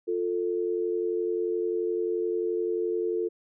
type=tone pair together; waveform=sine; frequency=352.1 / 443.6 Hz; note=F4 / A4; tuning=+14 / +14 cents; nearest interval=major third; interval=400 cents; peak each=-28 dBFS; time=0.07-3.29 s; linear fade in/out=20 ms; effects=none